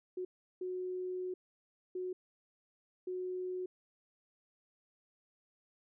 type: tone bursts at uneven times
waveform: sine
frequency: 366.6 Hz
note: F#4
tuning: 16 cents flat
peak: -36 dBFS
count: 4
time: 0.17-0.25 / 0.61-1.34 / 1.95-2.13 / 3.07-3.66 s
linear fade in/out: 5 ms
effects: none